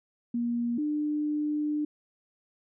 sine tone pair in turn, 237.4 / 299.1 Hz, A#3 / D4, +32 / +32 cents, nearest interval major third, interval 400 cents, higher second, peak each -26 dBFS, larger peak neither, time 0.34-0.78 / 0.78-1.85 s, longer second, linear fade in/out 5 ms, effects none

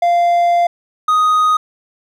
triangle tone pair in turn, 694 / 1247.3 Hz, F5 / D#6, -11 / +4 cents, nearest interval minor seventh, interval 1015 cents, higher second, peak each -8 dBFS, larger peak neither, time 0.02-0.67 / 1.08-1.57 s, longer first, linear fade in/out 5 ms, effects none

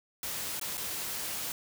white noise with dropouts, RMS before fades -36 dBFS, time 0.23-1.52 s, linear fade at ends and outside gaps 2 ms, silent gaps 0.597-0.613 / 0.772-0.777 s, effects none

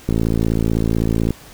click train, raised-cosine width 3 ms, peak -5 dBFS, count 69, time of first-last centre 0.09-1.306 s, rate 55.9 Hz, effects pink hiss -42 dBFS RMS until 1.53 s

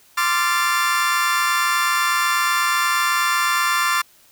35% pulse chord, D minor seventh, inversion third, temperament equal with one note detuned, 1046.5 / 1174.7 / 1378.5 / 1760 Hz, C6 / D6 / F6 / A6, 0 / 0 / -23 / 0 cents, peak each -21 dBFS, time 0.17-4.02 s, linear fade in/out 10 ms, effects white hiss -53 dBFS RMS until 4.31 s

